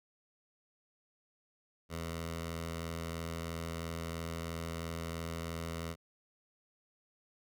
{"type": "tone with notch filter", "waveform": "10% pulse", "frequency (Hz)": 83, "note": "E2", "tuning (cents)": 12, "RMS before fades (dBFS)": -40, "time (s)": [1.89, 5.96], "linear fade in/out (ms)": 50, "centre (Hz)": 310, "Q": 1.6, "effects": []}